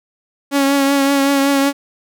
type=tone with vibrato; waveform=sawtooth; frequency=277.6 Hz; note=C#4; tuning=3 cents sharp; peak=-8 dBFS; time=0.51-1.73 s; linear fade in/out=50 ms; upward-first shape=triangle; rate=5.3 Hz; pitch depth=31 cents each way; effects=none